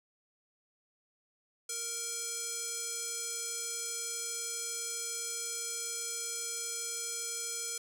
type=tone with band-pass filter; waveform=square; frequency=466.2 Hz; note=A#4; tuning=in tune; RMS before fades=-38 dBFS; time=1.69-7.78 s; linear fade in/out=5 ms; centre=7600 Hz; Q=2.5; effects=9-bit